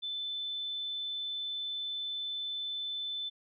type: tone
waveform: sine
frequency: 3520 Hz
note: A7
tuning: in tune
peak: -34 dBFS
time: 0.02-3.3 s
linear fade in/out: 20 ms
effects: none